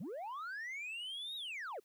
sine linear two-way sweep, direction up then down, 138.59 to 3836 to 350.4 Hz, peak -38 dBFS, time 0-1.8 s, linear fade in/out 10 ms, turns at 1.36 s, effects tanh soft clip ceiling -40 dBFS + white hiss -75 dBFS RMS until 1.84 s

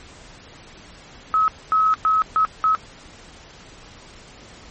sine tone bursts at uneven times, 1283 Hz, E6, 47 cents flat, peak -14 dBFS, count 5, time 1.34-1.48 / 1.72-1.94 / 2.05-2.22 / 2.36-2.45 / 2.64-2.75 s, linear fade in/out 0 ms, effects pink hiss -44 dBFS RMS until 4.7 s + MP3 32 kbps

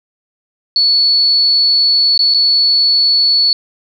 sine tone with dropouts, 4424 Hz, C#8, 4 cents flat, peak -8 dBFS, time 0.76-3.53 s, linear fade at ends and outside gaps 1 ms, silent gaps 2.177-2.192 / 2.339-2.345 s, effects 8-bit

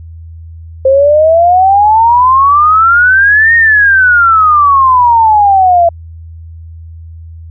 sine exponential two-way sweep, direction up then down, 523.3 to 1864.7 to 670 Hz, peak -3 dBFS, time 0.85-5.89 s, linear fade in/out 5 ms, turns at 3.55 s, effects added 82 Hz sine -26 dBFS peak until 7.5 s

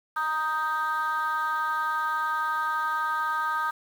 sine chord, Eb major, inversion second, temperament equal, 932.3 / 1244.5 / 1568 Hz, Bb5 / Eb6 / G6, 0 / 0 / 0 cents, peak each -29 / -26 / -29 dBFS, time 0.16-3.71 s, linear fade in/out 10 ms, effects tanh soft clip ceiling -20 dBFS + 8-bit

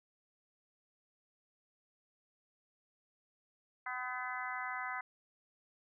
harmonic tone with a mistuned harmonic, 252.5 Hz, B3, 39 cents sharp, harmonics 3 / 4 / 5 / 6 / 7 / 8, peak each -45 / -44 / -44 / -44 / -48 / -44 dBFS, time 3.86-5.01 s, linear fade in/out 5 ms, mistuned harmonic 7, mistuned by -39 cents, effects none

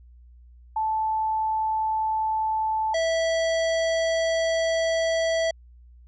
sine / square tone pair in turn, 875 / 655.5 Hz, A5 / E5, -10 / -10 cents, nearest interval perfect fourth, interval 500 cents, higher first, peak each -22 dBFS, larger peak neither, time 0.76-2.94 / 2.94-5.51 s, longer second, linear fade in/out 5 ms, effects added 60 Hz sine -47 dBFS peak until 6.07 s + resampled to 16000 Hz

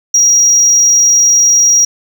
sine tone, 5710 Hz, F8, 37 cents sharp, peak -3 dBFS, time 0.14-1.85 s, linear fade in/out 5 ms, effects tanh soft clip ceiling -3 dBFS + 7-bit

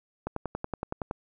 click train, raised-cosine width 1 ms, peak -17 dBFS, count 10, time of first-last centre 0.27-1.111 s, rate 10.7 Hz, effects none

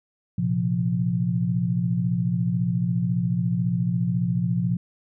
sine chord, Bb suspended second, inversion none, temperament equal, 116.54 / 130.81 / 174.61 Hz, Bb2 / C3 / F3, 0 / 0 / 0 cents, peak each -26 / -27 / -23 dBFS, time 0.38-4.77 s, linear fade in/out 5 ms, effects none

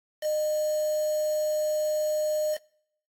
sine tone with quantisation, 611 Hz, D#5, 32 cents flat, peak -24 dBFS, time 0.21-2.58 s, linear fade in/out 50 ms, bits 6, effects noise-tail reverb RT60 0.7 s tail -25 dB re dry + AAC 64 kbps

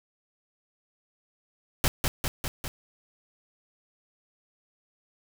pink noise with echo, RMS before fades -22 dBFS, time 1.84-1.88 s, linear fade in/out 0 ms, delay 200 ms, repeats 4, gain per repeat -3 dB, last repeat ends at 2.68 s, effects none

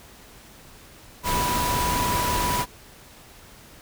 sine tone in noise, 983 Hz, B5, 8 cents flat, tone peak -24 dBFS, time 1.23-2.66 s, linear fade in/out 50 ms, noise pink, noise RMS -26 dBFS, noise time 1.23-2.66 s, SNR -1 dB, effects pink hiss -48 dBFS RMS until 3.81 s

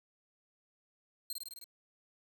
15% pulse tone with echo, 4186 Hz, C8, in tune, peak -30 dBFS, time 1.3-1.33 s, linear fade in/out 2 ms, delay 52 ms, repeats 6, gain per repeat -2 dB, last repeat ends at 1.642 s, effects 10-bit

